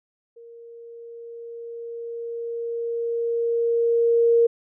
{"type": "tone with level ramp", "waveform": "sine", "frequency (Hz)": 466.2, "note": "A#4", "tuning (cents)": 0, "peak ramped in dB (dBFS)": [-42, -13], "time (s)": [0.36, 4.47], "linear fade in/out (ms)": 10, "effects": []}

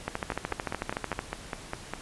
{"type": "two click trains", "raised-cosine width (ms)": 0.5, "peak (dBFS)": [-16, -14], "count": [9, 16], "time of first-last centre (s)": [[0.32, 1.936], [0.08, 1.191]], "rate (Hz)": [4.95, 13.5], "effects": ["pink hiss -45 dBFS RMS until 2.01 s", "resampled to 24000 Hz"]}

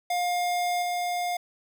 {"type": "tone with level steps", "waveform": "square", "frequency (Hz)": 709, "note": "F5", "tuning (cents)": 26, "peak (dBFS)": [-25, -27], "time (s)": [0.1, 1.37], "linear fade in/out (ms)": 5, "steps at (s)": 0.82, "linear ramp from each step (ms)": 5, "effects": []}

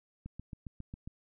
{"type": "click train", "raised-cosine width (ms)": 5, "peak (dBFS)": -30, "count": 7, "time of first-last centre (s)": [0.26, 1.075], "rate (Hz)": 7.36, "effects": []}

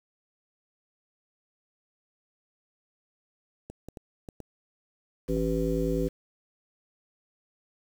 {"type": "clicks", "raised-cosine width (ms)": 2, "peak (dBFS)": -27, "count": 6, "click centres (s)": [3.7, 3.886, 3.972, 4.288, 4.403, 5.369]}
{"type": "harmonic tone", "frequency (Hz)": 55, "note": "A1", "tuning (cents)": 0, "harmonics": [1, 3, 5, 7, 9], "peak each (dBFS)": [-31, -31, -31, -31, -31], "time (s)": [5.28, 6.09], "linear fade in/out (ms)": 20}
{"effects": ["8-bit"]}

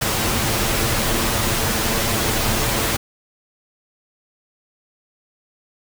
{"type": "noise with comb filter", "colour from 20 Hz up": "pink", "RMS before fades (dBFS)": -20, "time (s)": [0.01, 2.97], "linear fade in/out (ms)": 10, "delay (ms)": 8.9, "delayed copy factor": 0.5, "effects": []}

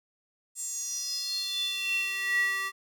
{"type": "tone with high-pass filter sweep", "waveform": "square", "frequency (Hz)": 387.8, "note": "G4", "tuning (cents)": -19, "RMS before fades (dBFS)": -31, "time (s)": [0.55, 2.72], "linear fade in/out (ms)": 50, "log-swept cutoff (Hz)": [7900, 1500], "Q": 8.5, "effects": []}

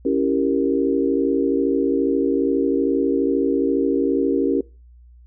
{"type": "chord", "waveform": "sine", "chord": "C# diminished seventh", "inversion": "none", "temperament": "equal", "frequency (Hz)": [277.2, 329.6, 392, 466.2], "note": ["C#4", "E4", "G4", "Bb4"], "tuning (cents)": [0, 0, 0, 0], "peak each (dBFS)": [-20, -24, -22, -23], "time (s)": [0.05, 4.61], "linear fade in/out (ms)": 5, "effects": ["noise-tail reverb RT60 0.3 s tail -22 dB re dry", "added 60 Hz sine -44 dBFS peak until 5.26 s"]}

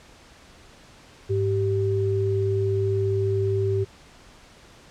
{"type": "tone pair together", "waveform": "sine", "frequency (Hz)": [102.9, 388.5], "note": ["G#2", "G4"], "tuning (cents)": [-16, -16], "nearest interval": "octave + major seventh", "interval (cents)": 2300, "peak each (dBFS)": -23, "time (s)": [1.29, 3.85], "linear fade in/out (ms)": 20, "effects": ["pink hiss -50 dBFS RMS until 4.9 s", "low-pass 7000 Hz 12 dB/octave"]}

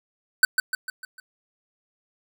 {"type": "tone with echo", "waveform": "square", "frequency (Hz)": 1520, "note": "F#6", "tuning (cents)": 46, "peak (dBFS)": -12, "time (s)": [0.43, 0.45], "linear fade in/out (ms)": 2, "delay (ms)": 150, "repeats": 5, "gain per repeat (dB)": -6, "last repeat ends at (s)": 1.2, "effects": []}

